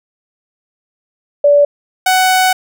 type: tone pair in turn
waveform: sine / sawtooth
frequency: 578 / 746.1 Hz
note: D5 / F#5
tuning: -28 / +14 cents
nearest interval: major third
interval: 442 cents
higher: second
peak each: -5 dBFS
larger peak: neither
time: 1.44-1.65 / 2.06-2.53 s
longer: second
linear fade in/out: 5 ms
effects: none